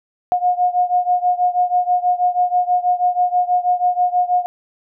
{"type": "beating tone pair", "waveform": "sine", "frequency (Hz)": [717, 723.2], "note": ["F5", "F#5"], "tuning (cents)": [45, -40], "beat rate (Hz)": 6.2, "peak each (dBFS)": [-16, -18], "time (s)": [0.32, 4.46], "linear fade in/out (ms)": 0, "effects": []}